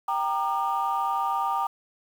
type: chord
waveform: sine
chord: G minor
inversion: none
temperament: equal with one note detuned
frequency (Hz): 784 / 932.3 / 1204.2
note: G5 / Bb5 / D6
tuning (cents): 0 / 0 / +43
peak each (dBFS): -27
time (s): 0.08-1.67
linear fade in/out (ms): 5
effects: tanh soft clip ceiling -17 dBFS + 8-bit